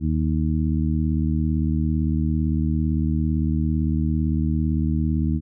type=harmonic tone; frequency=77.78 Hz; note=D#2; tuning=in tune; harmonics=1 / 2 / 3 / 4; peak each=-22 / -24 / -25 / -29 dBFS; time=0-5.41 s; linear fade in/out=50 ms; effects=none